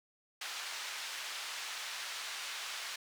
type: band-pass noise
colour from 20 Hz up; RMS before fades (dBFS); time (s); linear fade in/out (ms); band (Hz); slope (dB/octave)
white; -42; 0.41-2.96; 5; 1000 to 4600; 12
effects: none